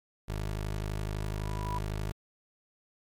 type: tone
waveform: 20% pulse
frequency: 51.91 Hz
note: G#1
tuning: in tune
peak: -27 dBFS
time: 0.28-2.12 s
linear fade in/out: 10 ms
type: tone with exponential growth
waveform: sine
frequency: 983 Hz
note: B5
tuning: 8 cents flat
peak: -31 dBFS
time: 1.04-1.78 s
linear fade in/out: 2 ms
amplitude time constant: 160 ms
effects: MP3 96 kbps